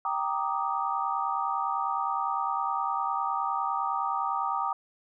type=chord; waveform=sine; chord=Eb major seventh; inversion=first; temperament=equal; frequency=784 / 932.3 / 1174.7 / 1244.5 Hz; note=G5 / Bb5 / D6 / Eb6; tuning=0 / 0 / 0 / 0 cents; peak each=-32 dBFS; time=0.05-4.73 s; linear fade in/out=2 ms; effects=none